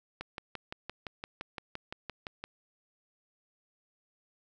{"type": "click train", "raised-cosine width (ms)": 0.3, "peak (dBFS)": -22, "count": 14, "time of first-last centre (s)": [0.21, 2.44], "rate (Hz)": 5.83, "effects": []}